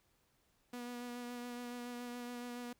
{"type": "tone with vibrato", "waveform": "sawtooth", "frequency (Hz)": 243, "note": "B3", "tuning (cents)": -28, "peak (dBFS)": -39, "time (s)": [0.73, 2.73], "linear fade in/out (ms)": 5, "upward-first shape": "sine", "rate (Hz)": 7.1, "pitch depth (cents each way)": 17, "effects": ["pink hiss -75 dBFS RMS until 2.79 s"]}